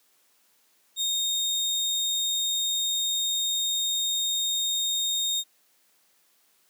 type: tone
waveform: 30% pulse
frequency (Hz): 3695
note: A#7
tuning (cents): -16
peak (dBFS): -22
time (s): 0.96-5.44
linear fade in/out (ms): 50
effects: white hiss -65 dBFS RMS until 6.69 s + high-pass 200 Hz 12 dB/octave